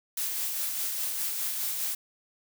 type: noise with tremolo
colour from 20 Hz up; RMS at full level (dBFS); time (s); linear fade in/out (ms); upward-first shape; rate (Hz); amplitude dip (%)
blue; -30; 0.17-1.95; 5; sine; 4.9; 30
effects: none